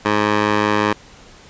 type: tone with band-pass filter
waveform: 15% pulse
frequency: 105.1 Hz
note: G#2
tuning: 21 cents sharp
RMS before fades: -17 dBFS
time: 0.05-0.93 s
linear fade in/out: 5 ms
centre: 1200 Hz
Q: 0.68
effects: pink hiss -44 dBFS RMS until 1.49 s + resampled to 16000 Hz